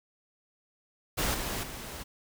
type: noise with level steps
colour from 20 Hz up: pink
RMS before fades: -29 / -34 / -41 dBFS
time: 1.17-2.04 s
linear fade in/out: 20 ms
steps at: 1.34 / 1.63 s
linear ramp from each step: 5 ms
effects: none

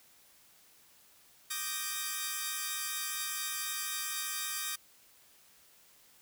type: chord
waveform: 5% pulse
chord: Eb major seventh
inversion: third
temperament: equal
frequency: 1174.7 / 1244.5 / 1568 / 1864.7 Hz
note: D6 / Eb6 / G6 / Bb6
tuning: 0 / 0 / 0 / 0 cents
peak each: -29 dBFS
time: 1.5-4.76 s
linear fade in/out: 10 ms
effects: white hiss -62 dBFS RMS until 6.21 s

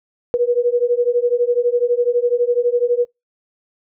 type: beating tone pair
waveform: sine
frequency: 478.1 / 490.1 Hz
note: A#4 / B4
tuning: +44 / -13 cents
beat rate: 12 Hz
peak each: -17 dBFS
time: 0.34-3.05 s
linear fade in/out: 0 ms
effects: noise-tail reverb RT60 0.2 s tail -26 dB re dry

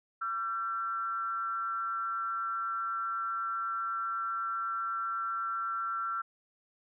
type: tone with frequency modulation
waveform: sine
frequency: 1354 Hz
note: E6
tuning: 46 cents sharp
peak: -31 dBFS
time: 0.21-6.22 s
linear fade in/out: 10 ms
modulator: 204 Hz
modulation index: 0.5
effects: none

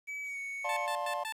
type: tone with pitch glide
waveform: triangle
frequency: 2286 to 2223 Hz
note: D7 to C#7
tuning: -47 to +4 cents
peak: -35 dBFS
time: 0.07-0.87 s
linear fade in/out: 20 ms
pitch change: -49 cents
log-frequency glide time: 0.23-0.39 s
type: chord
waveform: triangle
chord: D minor seventh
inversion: none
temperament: just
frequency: 587.3 / 704.8 / 881 / 1057.2 Hz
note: D5 / F5 / A5 / C6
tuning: 0 / +16 / +2 / +18 cents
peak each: -36 dBFS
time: 0.64-1.24 s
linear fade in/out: 10 ms
type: tone bursts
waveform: 15% pulse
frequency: 880 Hz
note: A5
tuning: in tune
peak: -29 dBFS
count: 4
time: 0.69-1.324 s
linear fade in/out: 2 ms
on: 76 ms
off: 110 ms
effects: resampled to 32000 Hz + 10-bit

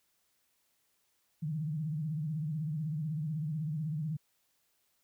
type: tone with vibrato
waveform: sine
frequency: 154.1 Hz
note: D#3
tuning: 16 cents flat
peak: -32 dBFS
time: 1.42-4.17 s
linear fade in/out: 10 ms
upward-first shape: sine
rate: 16 Hz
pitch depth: 120 cents each way
effects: white hiss -75 dBFS RMS until 5.03 s

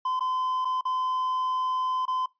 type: tone with dropouts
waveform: triangle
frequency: 1024 Hz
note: C6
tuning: 38 cents flat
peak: -23 dBFS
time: 0.05-2.26 s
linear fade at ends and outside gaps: 5 ms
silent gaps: 0.195-0.206 / 0.648-0.652 / 0.811-0.852 / 2.055-2.079 s
effects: noise-tail reverb RT60 0.2 s tail -22 dB re dry + resampled to 11025 Hz

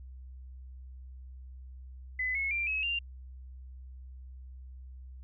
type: tone with pitch steps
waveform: sine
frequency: 2015 / 2185 / 2369 / 2568 / 2785 Hz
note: B6 / C#7 / D7 / E7 / F7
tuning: +34 / -26 / +14 / -46 / -5 cents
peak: -29 dBFS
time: 2.19-2.99 s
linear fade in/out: 5 ms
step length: 160 ms
effects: added 64 Hz sine -44 dBFS peak until 5.23 s

